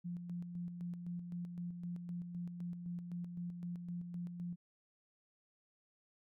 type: tone with tremolo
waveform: sine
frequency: 174.61 Hz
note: F3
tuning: in tune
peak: -39 dBFS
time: 0.04-4.56 s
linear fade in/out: 20 ms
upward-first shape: square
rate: 3.9 Hz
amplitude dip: 45%
effects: none